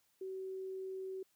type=tone; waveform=sine; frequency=379.5 Hz; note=F#4; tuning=44 cents sharp; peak=-40 dBFS; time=0.21-1.23 s; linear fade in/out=5 ms; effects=white hiss -75 dBFS RMS until 1.35 s